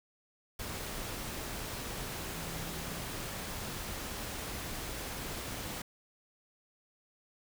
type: tone in noise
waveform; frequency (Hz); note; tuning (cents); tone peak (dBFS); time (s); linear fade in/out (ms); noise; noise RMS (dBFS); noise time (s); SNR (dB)
sine; 164.81; E3; 0; -45; 2.32-3.03; 5; pink; -40; 0.59-5.82; -8
effects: none